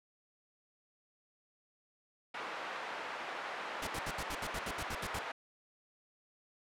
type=band-pass noise; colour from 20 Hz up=pink; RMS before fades=-42 dBFS; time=2.34-5.32 s; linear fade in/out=5 ms; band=700 to 2100 Hz; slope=12 dB/octave
type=noise bursts; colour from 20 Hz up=pink; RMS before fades=-40 dBFS; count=12; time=3.82-5.191 s; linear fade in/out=5 ms; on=51 ms; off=69 ms
effects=low-pass 12000 Hz 12 dB/octave